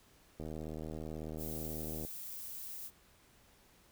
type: click train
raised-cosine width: 2 ms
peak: -30 dBFS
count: 130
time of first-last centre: 0.4-2.05 s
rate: 78.2 Hz
type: noise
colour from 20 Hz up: violet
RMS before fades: -45 dBFS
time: 1.37-2.91 s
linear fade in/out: 50 ms
effects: pink hiss -65 dBFS RMS until 3.91 s